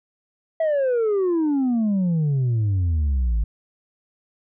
sine exponential sweep, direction down, 659.3 to 51.91 Hz, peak -15 dBFS, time 0.6-3.44 s, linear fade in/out 5 ms, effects tanh soft clip ceiling -17 dBFS

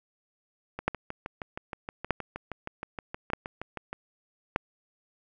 two click trains, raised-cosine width 0.5 ms, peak -20 / -9 dBFS, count 21 / 4, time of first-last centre 0.79-3.93 / 0.88-4.561 s, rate 6.37 / 0.815 Hz, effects none

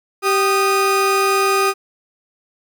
35% pulse tone pair together, 389.1 / 1233 Hz, G4 / D#6, -13 / -16 cents, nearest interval octave + minor sixth, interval 1997 cents, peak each -15 dBFS, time 0.22-1.74 s, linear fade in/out 50 ms, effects none

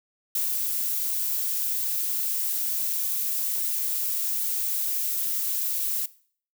violet noise with ADSR envelope, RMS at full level -25 dBFS, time 0.35-6.06 s, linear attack 4 ms, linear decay 140 ms, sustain -2 dB, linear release 6 ms, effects noise-tail reverb RT60 0.5 s tail -19 dB re dry

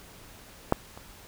clicks, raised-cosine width 1 ms, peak -6 / -28 dBFS, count 2, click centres 0.724 / 0.975 s, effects pink hiss -50 dBFS RMS until 1.27 s

